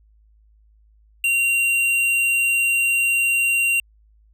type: tone with tanh clipping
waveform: sine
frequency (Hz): 2761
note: F7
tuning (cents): -20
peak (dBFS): -18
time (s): 1.24-3.8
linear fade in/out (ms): 2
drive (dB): 14
effects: added 53 Hz sine -52 dBFS peak until 4.33 s